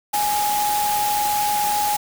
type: tone in noise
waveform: sine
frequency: 831 Hz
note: G#5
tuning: 1 cent sharp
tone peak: -19 dBFS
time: 0.13-1.97 s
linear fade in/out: 10 ms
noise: white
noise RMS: -26 dBFS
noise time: 0.13-1.97 s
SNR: +4 dB
effects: none